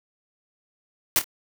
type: noise with echo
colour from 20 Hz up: white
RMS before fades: -19 dBFS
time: 1.16-1.19 s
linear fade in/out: 0 ms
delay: 26 ms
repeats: 2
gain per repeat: -11 dB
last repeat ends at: 1.242 s
effects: none